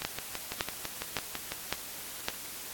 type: two click trains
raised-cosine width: 0.2 ms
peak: -16 / -11 dBFS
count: 10 / 5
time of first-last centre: 0.02-1.52 / 0.05-2.285 s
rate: 6 / 1.79 Hz
effects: white hiss -42 dBFS RMS until 2.73 s + AAC 64 kbps